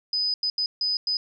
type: tone bursts at uneven times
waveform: sine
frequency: 4999 Hz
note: D#8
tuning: 7 cents sharp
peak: -22 dBFS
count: 5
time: 0.13-0.34 / 0.43-0.5 / 0.58-0.66 / 0.81-0.97 / 1.07-1.17 s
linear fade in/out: 2 ms
effects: none